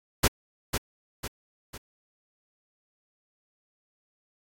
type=noise with echo; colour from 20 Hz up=pink; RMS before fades=-20 dBFS; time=0.23-0.28 s; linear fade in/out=10 ms; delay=500 ms; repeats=3; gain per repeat=-7 dB; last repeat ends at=1.78 s; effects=AAC 64 kbps